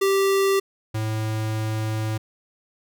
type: tone pair in turn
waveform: square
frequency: 390.9 / 109.25 Hz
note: G4 / A2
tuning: -5 / -12 cents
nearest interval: octave + minor seventh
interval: 2207 cents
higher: first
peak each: -18 / -24 dBFS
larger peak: first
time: 0.01-0.6 / 0.94-2.18 s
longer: second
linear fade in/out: 10 ms
effects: none